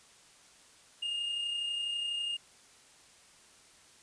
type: tone with amplitude modulation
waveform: triangle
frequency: 2833 Hz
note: F7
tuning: 24 cents sharp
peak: -29 dBFS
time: 1.02-2.37 s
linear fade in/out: 10 ms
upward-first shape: sine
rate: 32.1 Hz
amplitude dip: 35%
effects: white hiss -59 dBFS RMS until 4.02 s + resampled to 22050 Hz